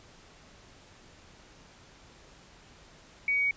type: tone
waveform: sine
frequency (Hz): 2251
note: C#7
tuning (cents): +26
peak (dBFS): -24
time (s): 3.28-3.51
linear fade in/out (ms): 2
effects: pink hiss -55 dBFS RMS until 3.56 s + resampled to 16000 Hz